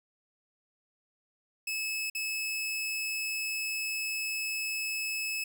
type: tone with dropouts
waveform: sawtooth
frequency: 2595 Hz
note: E7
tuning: 28 cents flat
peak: -28 dBFS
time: 1.67-5.44 s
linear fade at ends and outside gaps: 5 ms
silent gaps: 2.1-2.149 s
effects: none